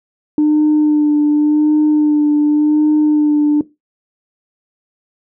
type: tone with vibrato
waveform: sine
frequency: 300.1 Hz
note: D4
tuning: 38 cents sharp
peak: -7 dBFS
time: 0.38-3.61 s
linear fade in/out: 2 ms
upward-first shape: sine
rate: 0.89 Hz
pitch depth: 21 cents each way
effects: noise-tail reverb RT60 0.2 s tail -17 dB re dry + tanh soft clip ceiling -6 dBFS